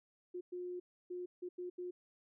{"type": "tone bursts at uneven times", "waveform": "sine", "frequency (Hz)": 358.2, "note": "F4", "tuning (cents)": 44, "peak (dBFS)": -40, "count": 6, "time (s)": [[0.34, 0.41], [0.52, 0.8], [1.1, 1.26], [1.42, 1.49], [1.58, 1.7], [1.78, 1.91]], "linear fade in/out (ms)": 10, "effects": []}